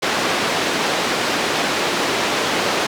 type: band-pass noise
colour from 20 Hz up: pink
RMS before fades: -20 dBFS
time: 0.02-2.87 s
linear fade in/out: 10 ms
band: 290 to 5000 Hz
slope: 12 dB/octave
effects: none